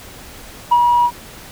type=tone with ADSR envelope; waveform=sine; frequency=962 Hz; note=B5; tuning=46 cents flat; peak=-5 dBFS; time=0.71-1.11 s; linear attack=13 ms; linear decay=51 ms; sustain=-4 dB; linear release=61 ms; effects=tanh soft clip ceiling -6 dBFS + pink hiss -37 dBFS RMS until 1.51 s